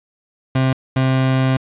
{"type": "tone pair in turn", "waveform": "30% pulse", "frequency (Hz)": [131.4, 131.4], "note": ["C3", "C3"], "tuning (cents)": [8, 8], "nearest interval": "unison", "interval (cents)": 0, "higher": "neither", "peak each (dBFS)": -11, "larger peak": "neither", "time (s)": [[0.55, 0.73], [0.96, 1.57]], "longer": "second", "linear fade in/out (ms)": 5, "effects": ["resampled to 8000 Hz", "8-bit"]}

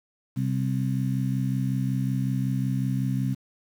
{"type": "harmonic tone", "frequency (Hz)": 65.41, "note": "C2", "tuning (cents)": 0, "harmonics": [2, 3, 4], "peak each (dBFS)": [-25, -29, -31], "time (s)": [0.36, 3.35], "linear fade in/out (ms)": 20, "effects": ["8-bit"]}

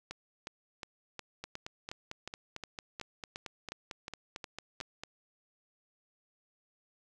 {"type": "two click trains", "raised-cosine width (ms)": 0.2, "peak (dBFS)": [-23, -23], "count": [17, 14], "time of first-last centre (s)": [[1.44, 5.036], [0.11, 4.803]], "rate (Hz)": [4.45, 2.77], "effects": []}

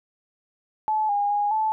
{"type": "tone with pitch steps", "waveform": "sine", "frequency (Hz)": [863, 815, 823, 871], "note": ["A5", "G#5", "G#5", "A5"], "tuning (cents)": [-34, -33, -16, -18], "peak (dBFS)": -20, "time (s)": [0.88, 1.72], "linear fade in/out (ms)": 0, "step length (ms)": 210, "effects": []}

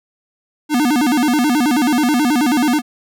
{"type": "tone with vibrato", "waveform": "square", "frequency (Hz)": 271.2, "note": "C#4", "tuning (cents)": -38, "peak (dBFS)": -13, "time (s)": [0.69, 2.82], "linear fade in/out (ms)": 50, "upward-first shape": "square", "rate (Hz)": 9.3, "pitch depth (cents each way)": 190, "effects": []}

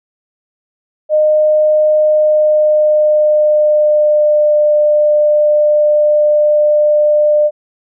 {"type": "tone with pitch glide", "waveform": "sine", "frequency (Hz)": [612, 599.1], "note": ["D#5", "D5"], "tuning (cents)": [-29, 34], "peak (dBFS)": -7, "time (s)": [1.09, 7.51], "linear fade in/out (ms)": 50, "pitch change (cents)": -37, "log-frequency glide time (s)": [2.01, 4.57], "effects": []}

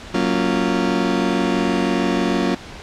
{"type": "chord", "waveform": "35% pulse", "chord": "Gb major seventh", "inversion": "none", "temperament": "just", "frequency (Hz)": [185, 231.2, 277.5, 346.9], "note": ["Gb3", "Bb3", "Db4", "F4"], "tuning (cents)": [0, -14, 2, -12], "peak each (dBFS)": -21, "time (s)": [0.14, 2.55], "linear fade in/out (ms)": 5, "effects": ["pink hiss -36 dBFS RMS until 2.82 s", "low-pass 5000 Hz 12 dB/octave"]}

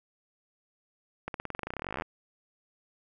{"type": "accelerating click train", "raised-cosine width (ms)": 0.5, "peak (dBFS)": -19, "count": 26, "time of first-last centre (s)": [1.28, 2.021], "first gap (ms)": 62, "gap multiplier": 0.93, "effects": []}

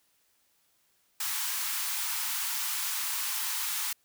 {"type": "high-pass noise", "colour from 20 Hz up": "white", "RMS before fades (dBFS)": -32, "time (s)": [1.2, 3.93], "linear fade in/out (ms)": 5, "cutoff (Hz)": 820, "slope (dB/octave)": 96, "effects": ["white hiss -70 dBFS RMS until 4.04 s"]}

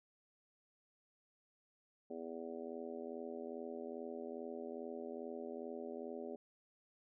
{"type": "harmonic tone", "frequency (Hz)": 82.41, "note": "E2", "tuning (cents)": 0, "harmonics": [3, 4, 5, 6, 7, 8, 9], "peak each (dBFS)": [-49, -52, -47, -57, -50, -60, -57], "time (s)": [2.1, 6.36], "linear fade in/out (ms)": 5, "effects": []}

